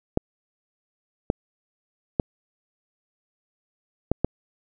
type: clicks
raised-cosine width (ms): 2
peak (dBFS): -6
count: 5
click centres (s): 0.174 / 1.301 / 2.198 / 4.116 / 4.246
effects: none